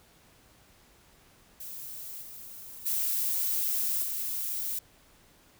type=noise with level steps; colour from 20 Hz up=violet; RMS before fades=-41 / -45 / -29 / -33 dBFS; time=1.6-4.79 s; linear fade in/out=5 ms; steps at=2.21 / 2.85 / 4.02 s; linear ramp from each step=20 ms; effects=pink hiss -60 dBFS RMS until 5.59 s